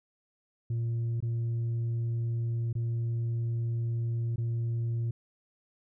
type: tone with dropouts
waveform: sine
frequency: 116.3 Hz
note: A#2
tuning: 4 cents flat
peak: -25 dBFS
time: 0.7-5.11 s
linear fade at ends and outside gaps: 5 ms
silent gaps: 1.204-1.225 / 2.729-2.752 / 4.36-4.38 s
effects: tanh soft clip ceiling -27 dBFS